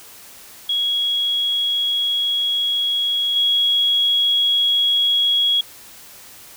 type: tone with level steps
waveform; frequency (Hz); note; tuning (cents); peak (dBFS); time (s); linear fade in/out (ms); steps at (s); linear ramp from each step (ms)
sine; 3322; G#7; 0; -17 / -14; 0.69-5.61; 5; 3.36; 2
effects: white hiss -42 dBFS RMS until 6.56 s